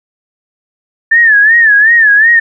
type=tone with vibrato; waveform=sine; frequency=1760 Hz; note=A6; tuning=in tune; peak=-3 dBFS; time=1.11-2.4 s; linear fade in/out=10 ms; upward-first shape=sine; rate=2.7 Hz; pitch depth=120 cents each way; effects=none